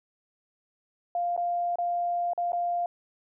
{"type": "tone with dropouts", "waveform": "sine", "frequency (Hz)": 698.5, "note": "F5", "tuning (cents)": 0, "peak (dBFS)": -25, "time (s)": [1.15, 2.86], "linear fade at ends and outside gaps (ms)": 2, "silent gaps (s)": [[1.365, 1.376], [1.757, 1.785], [2.334, 2.377], [2.521, 2.531]], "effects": []}